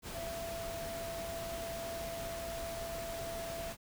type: tone in noise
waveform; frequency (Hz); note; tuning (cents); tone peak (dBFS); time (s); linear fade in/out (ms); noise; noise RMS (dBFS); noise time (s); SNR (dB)
sine; 670; E5; +28; -40; 0.12-3.74; 50; pink; -44; 0.02-3.77; +1
effects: none